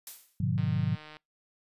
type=noise with exponential decay; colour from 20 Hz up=blue; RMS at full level=-38 dBFS; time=0.07-0.42 s; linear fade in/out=1 ms; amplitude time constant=75 ms
type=chord; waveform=sine; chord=G# diminished seventh; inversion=none; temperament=just; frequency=103.83 / 124.59 / 149.51 / 179.41 Hz; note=G#2 / B2 / D3 / F3; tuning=0 / +16 / +31 / +47 cents; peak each=-31 dBFS; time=0.4-0.96 s; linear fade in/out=5 ms
type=click train; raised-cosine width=0.3 ms; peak=-31 dBFS; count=91; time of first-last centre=0.58-1.168 s; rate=153 Hz
effects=noise-tail reverb RT60 0.2 s tail -26 dB re dry + resampled to 32000 Hz